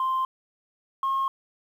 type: tone pair in turn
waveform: sine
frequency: 1046.5 / 1077.8 Hz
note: C6 / C#6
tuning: 0 / -49 cents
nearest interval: minor second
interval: 51 cents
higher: second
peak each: -21 dBFS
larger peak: neither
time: 0-0.25 / 1.03-1.28 s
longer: neither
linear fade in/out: 2 ms
effects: tanh soft clip ceiling -20 dBFS + 9-bit